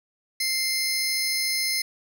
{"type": "tone pair together", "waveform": "25% pulse", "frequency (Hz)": [2100, 5213], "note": ["C7", "E8"], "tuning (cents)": [6, -20], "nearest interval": "octave + major third", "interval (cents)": 1574, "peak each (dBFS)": -22, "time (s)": [0.4, 1.82], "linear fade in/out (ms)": 5, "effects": []}